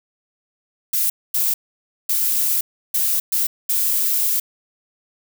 violet noise bursts at uneven times, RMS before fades -19 dBFS, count 6, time 0.93-1.1 / 1.34-1.54 / 2.09-2.61 / 2.94-3.2 / 3.32-3.47 / 3.69-4.4 s, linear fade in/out 5 ms, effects none

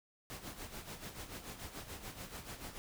pink noise with tremolo, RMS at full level -45 dBFS, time 0.3-2.78 s, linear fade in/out 0 ms, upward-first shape sine, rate 6.9 Hz, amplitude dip 65%, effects none

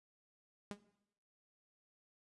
sawtooth tone with exponential decay, 204.2 Hz, G#3, 29 cents flat, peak -35 dBFS, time 0.71-0.79 s, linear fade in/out 0 ms, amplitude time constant 17 ms, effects noise-tail reverb RT60 0.8 s tail -17 dB re dry + resampled to 24000 Hz

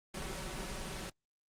pink noise with comb filter, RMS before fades -40 dBFS, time 0.14-1.1 s, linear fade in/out 5 ms, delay 5.3 ms, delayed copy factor +0.65, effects low-pass 9000 Hz 12 dB/octave + Opus 24 kbps

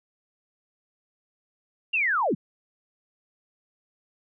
sine linear sweep, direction down, 2834 to 128.2 Hz, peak -21 dBFS, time 1.93-2.35 s, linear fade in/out 10 ms, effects none

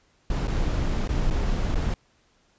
brown noise with dropouts, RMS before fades -24 dBFS, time 0.3-1.94 s, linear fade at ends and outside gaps 2 ms, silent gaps 0.473-0.479 / 1.076-1.09 / 1.302-1.308 / 1.746-1.755 s, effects pink hiss -64 dBFS RMS until 2.58 s + resampled to 16000 Hz

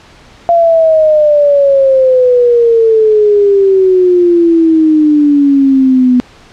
sine exponential sweep, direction down, 688 to 246.9 Hz, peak -4 dBFS, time 0.49-6.2 s, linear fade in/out 0 ms, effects pink hiss -39 dBFS RMS until 6.52 s + low-pass 5000 Hz 12 dB/octave

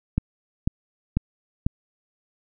click train, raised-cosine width 5 ms, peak -8 dBFS, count 4, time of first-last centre 0.18-1.665 s, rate 2.02 Hz, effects none

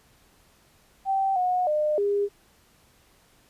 sine tone with pitch steps, 776 / 728 / 605 / 405.5 Hz, G5 / F#5 / D#5 / G#4, -18 / -28 / -49 / -41 cents, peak -21 dBFS, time 1.05-2.29 s, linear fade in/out 50 ms, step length 310 ms, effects pink hiss -60 dBFS RMS until 3.49 s + resampled to 32000 Hz

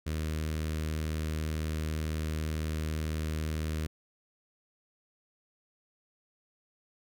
sawtooth tone with notch filter, 78 Hz, D#2, 5 cents sharp, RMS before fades -33 dBFS, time 0.06-3.87 s, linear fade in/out 10 ms, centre 820 Hz, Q 1.1, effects none

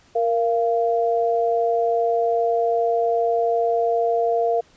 sine tone pair together, 466.2 / 688.7 Hz, A#4 / F5, 0 / -24 cents, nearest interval perfect fifth, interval 676 cents, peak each -20 dBFS, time 0.15-4.61 s, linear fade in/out 10 ms, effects pink hiss -55 dBFS RMS until 4.76 s + resampled to 16000 Hz

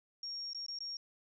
sine tone with dropouts, 5560 Hz, F8, 9 cents flat, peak -39 dBFS, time 0.23-0.97 s, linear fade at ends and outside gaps 2 ms, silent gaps 0.533-0.547 / 0.664-0.683 / 0.788-0.805 s, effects none

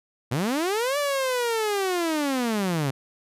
sawtooth linear two-way sweep, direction up then down, 110 to 587.3 to 128.6 Hz, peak -19 dBFS, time 0.31-2.91 s, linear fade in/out 10 ms, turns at 0.98 s, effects resampled to 32000 Hz

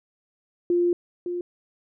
sine tone pair in turn, 349.5 / 352.3 Hz, F4 / F4, +1 / +15 cents, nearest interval unison, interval 14 cents, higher second, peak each -18 / -26 dBFS, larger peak first, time 0.7-0.93 / 1.26-1.41 s, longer first, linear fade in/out 2 ms, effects none

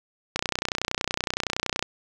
click train, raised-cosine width 0.2 ms, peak -7 dBFS, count 46, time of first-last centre 0.36-1.826 s, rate 30.7 Hz, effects none

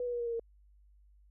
sine tone with pitch steps, 491.6 / 485.4 / 479.3 / 473.2 / 467.2 / 461.3 Hz, B4 / B4 / A#4 / A#4 / A#4 / A#4, -8 / -30 / +48 / +26 / +4 / -18 cents, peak -32 dBFS, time 0-0.396 s, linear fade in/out 2 ms, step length 66 ms, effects added 50 Hz sine -59 dBFS peak until 1.3 s

